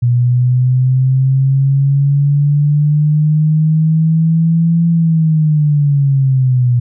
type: linear two-way sweep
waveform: sine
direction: up then down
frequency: 120.7 to 168.4 to 120.7 Hz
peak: -8 dBFS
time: 0.02-6.8 s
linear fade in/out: 10 ms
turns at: 4.88 s
effects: none